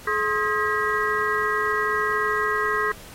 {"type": "tone cluster", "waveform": "sine", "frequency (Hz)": [425.5, 1063, 1259, 1620, 1922], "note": ["G#4", "C6", "D#6", "G#6", "B6"], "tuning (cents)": [42, 27, 20, -43, -48], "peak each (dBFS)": -27, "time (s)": [0.07, 2.92], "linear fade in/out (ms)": 5, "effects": ["pink hiss -44 dBFS RMS until 3.14 s", "AAC 48 kbps"]}